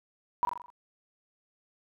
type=tone with echo; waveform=sine; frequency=970 Hz; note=B5; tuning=31 cents flat; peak=-21 dBFS; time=0.43-0.45 s; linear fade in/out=0 ms; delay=42 ms; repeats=6; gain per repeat=-5 dB; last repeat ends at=0.702 s; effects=none